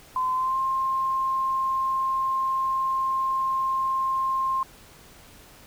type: tone with pitch glide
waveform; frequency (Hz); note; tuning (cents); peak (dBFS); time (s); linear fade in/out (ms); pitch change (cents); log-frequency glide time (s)
sine; 1026 to 1059.1; C6 to C6; -34 to +21; -22; 0.16-4.63; 2; +55; 0.34-0.58
effects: pink hiss -50 dBFS RMS until 5.66 s